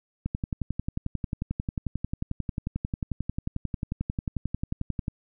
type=click train; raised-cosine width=5 ms; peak=-16 dBFS; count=55; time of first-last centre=0.26-5.081 s; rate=11.2 Hz; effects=none